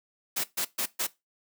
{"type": "noise bursts", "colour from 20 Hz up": "white", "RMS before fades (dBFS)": -29, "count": 4, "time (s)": [0.36, 1.07], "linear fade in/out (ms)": 10, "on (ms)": 80, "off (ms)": 130, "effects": ["noise-tail reverb RT60 0.2 s tail -18 dB re dry", "high-pass 200 Hz 12 dB/octave"]}